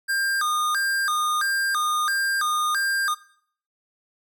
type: tone with vibrato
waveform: square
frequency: 1396.9 Hz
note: F6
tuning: in tune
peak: -22 dBFS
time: 0.08-3.15 s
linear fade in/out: 20 ms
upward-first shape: square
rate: 1.5 Hz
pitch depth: 230 cents each way
effects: noise-tail reverb RT60 0.6 s tail -20 dB re dry